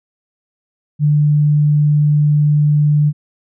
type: tone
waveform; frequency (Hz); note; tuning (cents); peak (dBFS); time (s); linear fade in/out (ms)
sine; 148.5; D3; +20; -9; 0.99-3.13; 50
effects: none